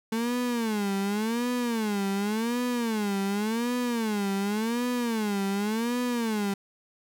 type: tone with vibrato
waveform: 35% pulse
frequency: 220 Hz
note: A3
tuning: in tune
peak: -24 dBFS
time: 0.12-6.54 s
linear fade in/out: 5 ms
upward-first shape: sine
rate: 0.89 Hz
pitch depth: 200 cents each way
effects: none